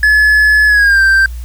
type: tone with pitch glide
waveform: triangle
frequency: 1711 to 1569 Hz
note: A6 to G6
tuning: -49 to +1 cents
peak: -4 dBFS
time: 0.03-1.26 s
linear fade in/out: 2 ms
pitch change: -150 cents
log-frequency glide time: 0.67-1.01 s
effects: added 60 Hz sine -21 dBFS peak until 1.44 s + white hiss -42 dBFS RMS until 1.44 s